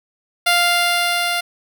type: tone with level ramp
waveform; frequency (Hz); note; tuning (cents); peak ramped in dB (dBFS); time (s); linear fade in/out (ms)
10% pulse; 698.5; F5; 0; -4 to -10; 0.46-1.41; 10
effects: none